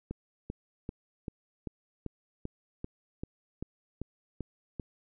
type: click train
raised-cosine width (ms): 3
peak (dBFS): -23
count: 13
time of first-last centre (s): 0.11-4.798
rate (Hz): 2.56
effects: none